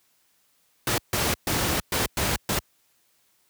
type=noise bursts at uneven times; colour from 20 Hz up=pink; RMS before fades=-24 dBFS; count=6; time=0.87-0.98 / 1.13-1.34 / 1.47-1.8 / 1.92-2.06 / 2.17-2.36 / 2.49-2.59 s; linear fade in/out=2 ms; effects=white hiss -66 dBFS RMS until 3.49 s + high-pass 60 Hz 12 dB/octave